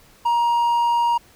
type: tone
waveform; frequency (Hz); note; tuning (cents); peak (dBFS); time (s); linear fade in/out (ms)
triangle; 944; A#5; +22; -14; 0.25-1.18; 10
effects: pink hiss -52 dBFS RMS until 1.35 s